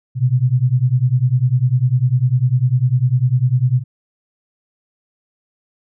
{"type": "beating tone pair", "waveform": "sine", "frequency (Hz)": [121.1, 131.1], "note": ["B2", "C3"], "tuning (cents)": [-34, 4], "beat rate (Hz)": 10, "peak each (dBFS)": -15, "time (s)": [0.15, 3.84], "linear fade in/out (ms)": 50, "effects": []}